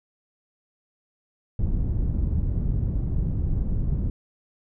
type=low-pass noise; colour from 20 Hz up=pink; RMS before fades=-24 dBFS; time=1.59-4.1 s; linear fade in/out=5 ms; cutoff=140 Hz; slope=12 dB/octave; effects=none

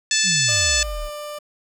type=harmonic tone; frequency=876 Hz; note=A5; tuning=8 cents flat; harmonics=2 / 3 / 4 / 5 / 6 / 7 / 8 / 9; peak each=-25 / -25 / -25 / -25 / -25 / -25 / -25 / -25 dBFS; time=0.11-0.83 s; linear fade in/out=2 ms
type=exponential sweep; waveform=sine; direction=down; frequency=201.8 to 32.34 Hz; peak=-26 dBFS; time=0.23-1.1 s; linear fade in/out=50 ms
type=tone with pitch glide; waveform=30% pulse; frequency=599 to 593.8 Hz; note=D5 to D5; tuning=+34 to +19 cents; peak=-27 dBFS; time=0.48-1.39 s; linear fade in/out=10 ms; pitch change=-15 cents; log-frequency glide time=1.01-1.11 s
effects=8-bit

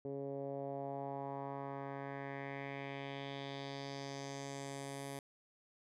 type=tone with low-pass filter sweep; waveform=10% pulse; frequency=138.59 Hz; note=C#3; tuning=in tune; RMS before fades=-44 dBFS; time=0.05-5.19 s; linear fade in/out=2 ms; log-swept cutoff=430 to 11000 Hz; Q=2.5; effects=none

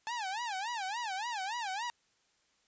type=tone with vibrato; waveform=sawtooth; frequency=854 Hz; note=G#5; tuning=48 cents sharp; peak=-31 dBFS; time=0.07-1.9 s; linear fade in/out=0 ms; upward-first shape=sine; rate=3.5 Hz; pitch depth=230 cents each way; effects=white hiss -72 dBFS RMS until 2.67 s + resampled to 16000 Hz

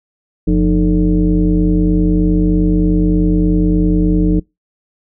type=tone with frequency modulation; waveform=sine; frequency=174.61 Hz; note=F3; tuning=in tune; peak=-9 dBFS; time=0.47-4.4 s; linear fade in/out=10 ms; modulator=133 Hz; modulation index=1.4; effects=noise-tail reverb RT60 0.2 s tail -25 dB re dry

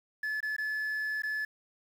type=tone with dropouts; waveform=sine; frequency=1725 Hz; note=A6; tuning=35 cents flat; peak=-28 dBFS; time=0.23-1.45 s; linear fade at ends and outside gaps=5 ms; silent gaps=0.405-0.428 / 0.565-0.582 / 1.221-1.234 s; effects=tanh soft clip ceiling -29 dBFS + 9-bit

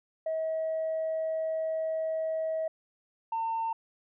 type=tone pair in turn; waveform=sine; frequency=640 / 905.1 Hz; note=D#5 / A5; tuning=+49 / +49 cents; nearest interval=tritone; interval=600 cents; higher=second; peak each=-27 dBFS; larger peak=neither; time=0.26-2.68 / 3.32-3.73 s; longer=first; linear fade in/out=5 ms; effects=tanh soft clip ceiling -25 dBFS

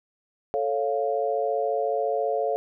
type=chord; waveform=sine; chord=A augmented; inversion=none; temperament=equal; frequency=440 / 554.4 / 698.5 Hz; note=A4 / C#5 / E#5; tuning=0 / 0 / 0 cents; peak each=-27 dBFS; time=0.54-2.56 s; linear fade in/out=0 ms; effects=none

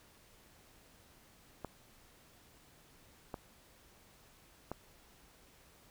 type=clicks; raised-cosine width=1 ms; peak=-26 / -26 / -25 dBFS; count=3; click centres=1.647 / 3.342 / 4.716 s; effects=pink hiss -63 dBFS RMS until 5.9 s

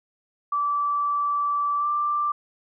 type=tone with pitch glide; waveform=sine; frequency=1160 to 1178.9 Hz; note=D6 to D6; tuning=-22 to +6 cents; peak=-21 dBFS; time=0.52-2.32 s; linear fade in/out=5 ms; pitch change=+28 cents; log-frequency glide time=1.78-1.87 s; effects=none

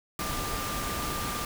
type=tone in noise; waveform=sine; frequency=1192 Hz; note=D6; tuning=25 cents sharp; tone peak=-36 dBFS; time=0.19-1.45 s; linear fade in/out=2 ms; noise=pink; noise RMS=-33 dBFS; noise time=0.19-1.45 s; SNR=-6 dB; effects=none

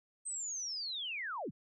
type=linear sweep; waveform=sine; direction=down; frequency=8372 to 86.2 Hz; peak=-37 dBFS; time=0.25-1.51 s; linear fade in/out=20 ms; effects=none

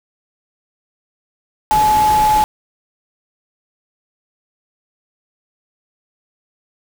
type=tone in noise; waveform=sine; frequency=854 Hz; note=G#5; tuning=48 cents sharp; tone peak=-10 dBFS; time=1.71-2.44 s; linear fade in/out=0 ms; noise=pink; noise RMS=-24 dBFS; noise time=1.71-2.44 s; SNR=+11 dB; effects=none

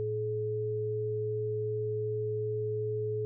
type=tone pair together; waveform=sine; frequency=112.83 / 426 Hz; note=A2 / G#4; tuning=+44 / +44 cents; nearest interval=octave + major seventh; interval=2300 cents; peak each=-35 / -31 dBFS; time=0-3.25 s; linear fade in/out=0 ms; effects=none

